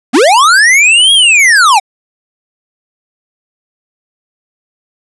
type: linear two-way sweep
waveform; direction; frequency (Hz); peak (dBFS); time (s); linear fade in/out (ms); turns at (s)
square; up then down; 210 to 3322 to 727; -4; 0.13-1.8; 20; 1.13
effects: resampled to 24000 Hz